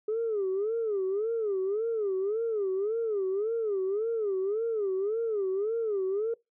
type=tone with vibrato; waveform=sine; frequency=417 Hz; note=G#4; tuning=7 cents sharp; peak=-25 dBFS; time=0.08-6.34 s; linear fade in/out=5 ms; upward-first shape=sine; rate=1.8 Hz; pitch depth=180 cents each way; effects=noise-tail reverb RT60 0.2 s tail -23 dB re dry + tanh soft clip ceiling -23 dBFS